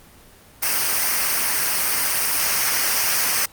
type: noise with comb filter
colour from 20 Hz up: white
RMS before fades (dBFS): -20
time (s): 0.62-3.46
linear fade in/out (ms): 10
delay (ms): 0.27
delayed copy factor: -0.6
effects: pink hiss -48 dBFS RMS until 3.52 s + Opus 24 kbps